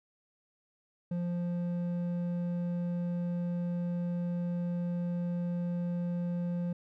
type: tone with hard clipping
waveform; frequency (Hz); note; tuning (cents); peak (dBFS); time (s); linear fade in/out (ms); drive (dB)
sine; 174.61; F3; 0; -32; 1.11-6.73; 5; 6
effects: none